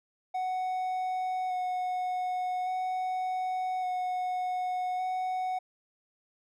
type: tone with vibrato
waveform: triangle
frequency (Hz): 737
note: F#5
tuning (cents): -7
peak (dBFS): -27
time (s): 0.34-5.59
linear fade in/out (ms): 10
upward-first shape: square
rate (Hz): 0.43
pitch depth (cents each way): 11
effects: none